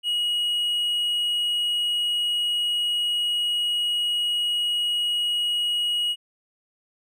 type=tone; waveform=triangle; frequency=2900 Hz; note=F#7; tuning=35 cents flat; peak=-20 dBFS; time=0.03-6.16 s; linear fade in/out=50 ms; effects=none